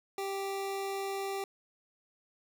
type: tone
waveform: 25% pulse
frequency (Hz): 392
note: G4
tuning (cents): 0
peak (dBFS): -30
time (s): 0.18-1.44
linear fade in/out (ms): 2
effects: none